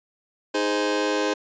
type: chord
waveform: sawtooth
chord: Ab major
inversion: second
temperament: just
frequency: 311.5 / 415.3 / 519.1 Hz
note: Eb4 / Ab4 / C5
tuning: +2 / 0 / -14 cents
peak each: -22 dBFS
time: 0.54-1.34 s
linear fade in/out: 10 ms
effects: resampled to 16000 Hz